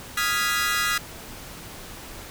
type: chord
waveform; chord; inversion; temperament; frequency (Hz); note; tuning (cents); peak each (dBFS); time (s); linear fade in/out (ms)
sawtooth; F half-diminished seventh; third; equal; 1244.5 / 1396.9 / 1661.2 / 1975.5; Eb6 / F6 / Ab6 / Cb7; 0 / 0 / 0 / 0; -24; 0.17-0.98; 5
effects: pink hiss -40 dBFS RMS until 2.3 s